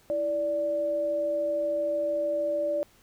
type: tone pair together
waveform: sine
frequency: 328.5 / 584.7 Hz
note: E4 / D5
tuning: -6 / -8 cents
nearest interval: minor seventh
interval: 998 cents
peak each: -36 / -25 dBFS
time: 0.1-2.83 s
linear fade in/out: 0 ms
effects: pink hiss -60 dBFS RMS until 3.02 s